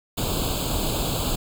pink noise with comb filter, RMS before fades -25 dBFS, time 0.17-1.36 s, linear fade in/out 10 ms, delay 0.26 ms, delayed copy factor +0.95, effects none

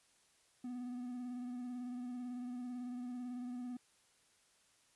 triangle tone with vibrato, 246.9 Hz, B3, in tune, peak -39 dBFS, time 0.64-3.77 s, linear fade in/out 5 ms, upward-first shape sine, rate 18 Hz, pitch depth 31 cents each way, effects white hiss -71 dBFS RMS until 4.95 s + resampled to 24000 Hz

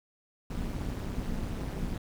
brown noise with amplitude modulation, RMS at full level -30 dBFS, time 0.5-1.98 s, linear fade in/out 5 ms, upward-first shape sine, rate 202 Hz, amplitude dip 90%, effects none

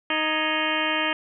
harmonic tone with a mistuned harmonic, 311.1 Hz, D#4, in tune, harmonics 1 / 2 / 3 / 4 / 5 / 6 / 7 / 8 / 9 / 10, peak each -31 / -31 / -31 / -31 / -31 / -31 / -31 / -31 / -31 / -31 dBFS, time 0.1-1.13 s, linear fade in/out 2 ms, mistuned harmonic 5, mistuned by +120 cents, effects none

